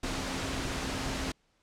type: tone in noise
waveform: sine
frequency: 265.7 Hz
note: C4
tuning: 27 cents sharp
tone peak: -40 dBFS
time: 0.03-1.32 s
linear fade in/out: 5 ms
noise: pink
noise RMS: -34 dBFS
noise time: 0.03-1.32 s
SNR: -9 dB
effects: pink hiss -71 dBFS RMS until 1.62 s + low-pass 7000 Hz 12 dB/octave